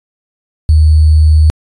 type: tone with sample-and-hold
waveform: sine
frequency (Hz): 77.6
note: D#2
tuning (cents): -4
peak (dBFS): -3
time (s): 0.69-1.5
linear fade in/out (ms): 0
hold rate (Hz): 4410
effects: resampled to 22050 Hz